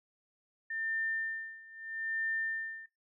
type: tone with tremolo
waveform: sine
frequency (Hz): 1800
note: A6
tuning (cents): +39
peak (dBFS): -31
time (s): 0.7-2.86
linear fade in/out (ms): 5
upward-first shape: sine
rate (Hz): 0.78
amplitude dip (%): 90
effects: noise-tail reverb RT60 0.2 s tail -21 dB re dry